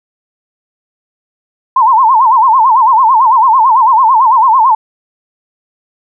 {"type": "tone with vibrato", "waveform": "sine", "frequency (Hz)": 966, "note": "B5", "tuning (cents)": -39, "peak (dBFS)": -4, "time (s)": [1.76, 4.75], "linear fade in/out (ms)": 5, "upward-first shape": "sine", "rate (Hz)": 9, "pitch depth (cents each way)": 190, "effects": []}